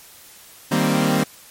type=chord; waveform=sawtooth; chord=C minor seventh; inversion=first; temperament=equal; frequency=155.56 / 196 / 233.1 / 261.6 Hz; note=Eb3 / G3 / Bb3 / C4; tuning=0 / 0 / 0 / 0 cents; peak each=-18 dBFS; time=0.71-1.24 s; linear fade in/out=10 ms; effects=white hiss -45 dBFS RMS until 1.5 s + MP3 64 kbps